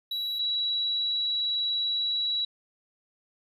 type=tone pair in turn; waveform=triangle / sine; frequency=3907 / 3907 Hz; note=B7 / B7; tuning=-19 / -19 cents; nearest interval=unison; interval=0 cents; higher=neither; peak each=-27 / -25 dBFS; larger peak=second; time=0.11-0.39 / 0.39-2.45 s; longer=second; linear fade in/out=5 ms; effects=none